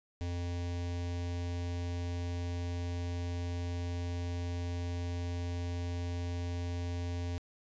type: tone with notch filter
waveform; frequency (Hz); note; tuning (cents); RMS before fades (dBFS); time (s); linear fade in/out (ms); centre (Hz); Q
square; 87.31; F2; 0; -36; 0.21-7.38; 0; 1300; 1.7
effects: resampled to 16000 Hz